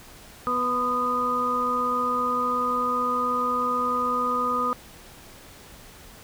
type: harmonic tone with a mistuned harmonic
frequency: 246.9 Hz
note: B3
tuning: in tune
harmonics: 1 / 2 / 4 / 5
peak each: -32 / -31 / -32 / -23 dBFS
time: 0.47-4.73 s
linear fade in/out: 0 ms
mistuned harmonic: 4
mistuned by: +35 cents
effects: pink hiss -47 dBFS RMS until 6.23 s